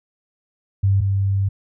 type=tone pair in turn; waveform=sine; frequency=98.1 / 98.1 Hz; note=G2 / G2; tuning=+2 / +2 cents; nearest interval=unison; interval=0 cents; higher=neither; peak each=-13 / -16 dBFS; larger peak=first; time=0.83-1.01 / 1.01-1.49 s; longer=second; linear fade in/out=10 ms; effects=none